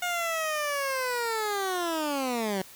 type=linear sweep; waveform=15% pulse; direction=down; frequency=719 to 184.1 Hz; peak=-21 dBFS; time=0.02-2.62 s; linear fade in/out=5 ms; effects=white hiss -49 dBFS RMS until 2.75 s